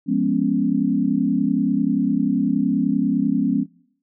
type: chord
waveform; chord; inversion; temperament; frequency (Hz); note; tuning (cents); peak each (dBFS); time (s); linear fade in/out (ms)
sine; C# dominant seventh; first; equal; 174.61 / 207.7 / 246.9 / 277.2; E#3 / G#3 / B3 / C#4; 0 / 0 / 0 / 0; -25 / -22 / -22 / -21; 0.06-3.66; 50
effects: noise-tail reverb RT60 0.6 s tail -22 dB re dry